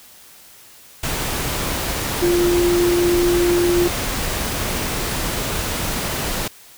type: tone in noise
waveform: sine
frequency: 349.2 Hz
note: F4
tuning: in tune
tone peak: -14 dBFS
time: 2.22-3.88 s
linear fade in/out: 5 ms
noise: pink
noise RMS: -23 dBFS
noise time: 1.03-6.48 s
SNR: +6 dB
effects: white hiss -45 dBFS RMS until 6.77 s